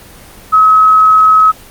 sine tone, 1280 Hz, D#6, 49 cents sharp, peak -3 dBFS, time 0.52-1.52 s, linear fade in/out 20 ms, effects pink hiss -36 dBFS RMS until 1.7 s + Opus 24 kbps

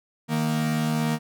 45% pulse tone pair together, 155.58 / 233.1 Hz, D#3 / A#3, 0 / 0 cents, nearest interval perfect fifth, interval 700 cents, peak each -25 dBFS, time 0.28-1.19 s, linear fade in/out 50 ms, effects none

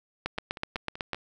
two click trains, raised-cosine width 0.3 ms, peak -24 / -13 dBFS, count 5 / 8, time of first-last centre 0.38-1.146 / 0.26-1.133 s, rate 5.22 / 8.02 Hz, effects none

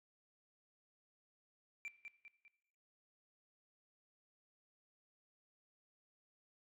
sine tone with echo, 2353 Hz, D7, 3 cents sharp, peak -40 dBFS, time 1.85-1.88 s, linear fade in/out 0 ms, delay 200 ms, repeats 3, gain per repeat -7 dB, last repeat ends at 2.48 s, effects noise-tail reverb RT60 1.0 s tail -17 dB re dry + tanh soft clip ceiling -42 dBFS

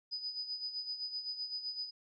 sine tone with tremolo, 4981 Hz, D#8, 1 cent sharp, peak -35 dBFS, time 0.11-1.91 s, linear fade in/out 20 ms, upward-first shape sine, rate 7.8 Hz, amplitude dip 65%, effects none

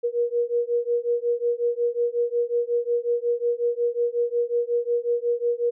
sine beating tone pair, 474.1 / 479.6 Hz, A#4 / A#4, +29 / +49 cents, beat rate 5.5 Hz, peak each -24 dBFS, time 0.03-5.71 s, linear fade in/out 20 ms, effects none

